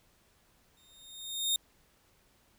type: tone with exponential growth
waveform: sawtooth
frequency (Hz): 3682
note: A#7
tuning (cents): -22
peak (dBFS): -22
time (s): 0.77-1.56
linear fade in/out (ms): 2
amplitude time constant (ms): 170
effects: pink hiss -67 dBFS RMS until 2.58 s